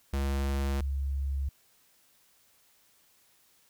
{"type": "tone pair in turn", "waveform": ["square", "sine"], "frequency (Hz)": [68.8, 68.8], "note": ["C#2", "C#2"], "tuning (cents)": [-12, -12], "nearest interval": "unison", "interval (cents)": 0, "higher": "neither", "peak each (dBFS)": -28, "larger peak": "neither", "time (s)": [[0.13, 0.81], [0.81, 1.49]], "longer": "neither", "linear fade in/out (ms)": 5, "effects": ["white hiss -65 dBFS RMS until 3.69 s"]}